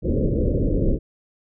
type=low-pass noise; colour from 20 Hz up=pink; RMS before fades=-20 dBFS; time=0.02-0.99 s; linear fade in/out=50 ms; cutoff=570 Hz; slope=96 dB/octave; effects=none

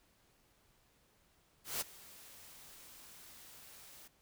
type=noise with ADSR envelope; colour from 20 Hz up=white; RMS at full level=-36 dBFS; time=1.64-4.08 s; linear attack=170 ms; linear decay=18 ms; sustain=-20 dB; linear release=10 ms; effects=pink hiss -71 dBFS RMS until 4.21 s

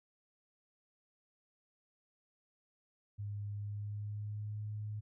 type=tone with pitch glide; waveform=sine; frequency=102.6 to 105.79 Hz; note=G#2 to G#2; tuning=-21 to +32 cents; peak=-38 dBFS; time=3.18-5.01 s; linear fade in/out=20 ms; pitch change=+53 cents; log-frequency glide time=3.54-4.64 s; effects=none

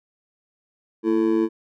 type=tone with amplitude modulation; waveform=triangle; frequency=333.9 Hz; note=E4; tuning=22 cents sharp; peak=-11 dBFS; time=1.03-1.49 s; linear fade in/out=50 ms; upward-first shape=sine; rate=106 Hz; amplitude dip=95%; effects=none

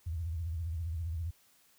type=tone with vibrato; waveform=sine; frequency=82.41 Hz; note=E2; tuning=in tune; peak=-33 dBFS; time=0.06-1.31 s; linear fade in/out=10 ms; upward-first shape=sine; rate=15 Hz; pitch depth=140 cents each way; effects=white hiss -66 dBFS RMS until 1.78 s

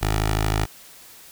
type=tone with notch filter; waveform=10% pulse; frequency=52.9 Hz; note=G#1; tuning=33 cents sharp; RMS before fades=-22 dBFS; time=0.01-0.66 s; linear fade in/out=20 ms; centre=220 Hz; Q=0.83; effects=white hiss -46 dBFS RMS until 1.31 s

